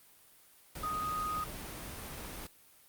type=tone in noise; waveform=sine; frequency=1244.5 Hz; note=D#6; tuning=in tune; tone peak=-33 dBFS; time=0.83-1.44 s; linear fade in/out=5 ms; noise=pink; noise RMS=-43 dBFS; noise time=0.75-2.47 s; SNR=+7 dB; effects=white hiss -61 dBFS RMS until 2.88 s + Opus 32 kbps